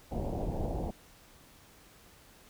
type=low-pass noise; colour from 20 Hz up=pink; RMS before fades=-34 dBFS; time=0.11-0.91 s; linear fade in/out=10 ms; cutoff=820 Hz; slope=48 dB/octave; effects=pink hiss -58 dBFS RMS until 2.49 s